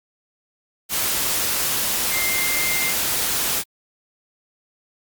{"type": "tone in noise", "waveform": "sine", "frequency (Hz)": 2099, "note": "C7", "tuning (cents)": 5, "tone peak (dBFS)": -24, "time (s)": [2.1, 2.95], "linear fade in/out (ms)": 50, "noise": "white", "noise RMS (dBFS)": -22, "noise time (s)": [0.89, 3.64], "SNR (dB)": -5, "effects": ["Opus 48 kbps"]}